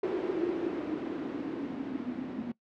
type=noise with low-pass filter sweep; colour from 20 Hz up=violet; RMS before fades=-34 dBFS; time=0.03-2.52 s; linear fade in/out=5 ms; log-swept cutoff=370 to 240 Hz; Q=8; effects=noise-tail reverb RT60 0.1 s tail -20 dB re dry + low-pass 3000 Hz 12 dB/octave